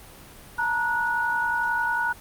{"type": "tone cluster", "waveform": "sine", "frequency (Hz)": [893, 944, 1464], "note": ["A5", "A#5", "F#6"], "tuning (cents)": [25, 22, -19], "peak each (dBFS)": [-31, -27, -24], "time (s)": [0.58, 2.13], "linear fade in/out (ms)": 10, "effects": ["pink hiss -46 dBFS RMS until 2.2 s", "Opus 32 kbps"]}